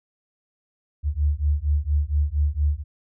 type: beating tone pair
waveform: sine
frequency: 71.6 / 75.9 Hz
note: D2 / D#2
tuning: -43 / -42 cents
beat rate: 4.3 Hz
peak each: -22 dBFS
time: 1.03-2.84 s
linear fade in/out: 50 ms
effects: none